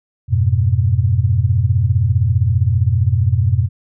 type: chord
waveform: sine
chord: F diminished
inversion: none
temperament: equal with one note detuned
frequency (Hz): 88.47 / 103.83 / 123.47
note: F2 / Ab2 / Cb3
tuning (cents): +23 / 0 / 0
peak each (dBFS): -16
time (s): 0.28-3.69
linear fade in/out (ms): 50
effects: none